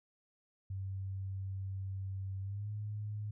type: tone with pitch glide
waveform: sine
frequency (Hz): 96.3 to 105.02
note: G2 to G#2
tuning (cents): -30 to +20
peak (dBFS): -37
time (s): 0.7-3.31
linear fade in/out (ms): 5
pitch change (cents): +150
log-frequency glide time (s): 2.41-2.69
effects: none